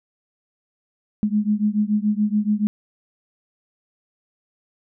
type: beating tone pair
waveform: sine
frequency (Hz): 207.1 / 214.1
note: G#3 / A3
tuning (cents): -5 / -47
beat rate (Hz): 7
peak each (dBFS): -20 / -21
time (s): 1.23-2.67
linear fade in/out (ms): 0
effects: none